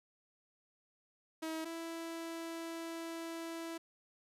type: tone pair in turn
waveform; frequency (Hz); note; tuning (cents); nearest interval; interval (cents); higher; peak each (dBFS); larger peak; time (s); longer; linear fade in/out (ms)
sawtooth; 320.1 / 330.8; D#4 / E4; +49 / +6; minor second; 57; second; -34 / -37; first; 1.42-1.65 / 1.65-3.78; second; 10
effects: resampled to 32000 Hz + 11-bit